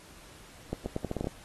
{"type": "accelerating click train", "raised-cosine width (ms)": 2, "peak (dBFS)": -18, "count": 9, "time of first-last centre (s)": [0.73, 1.271], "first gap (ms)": 130, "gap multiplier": 0.8, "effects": ["pink hiss -53 dBFS RMS until 1.44 s", "AAC 32 kbps"]}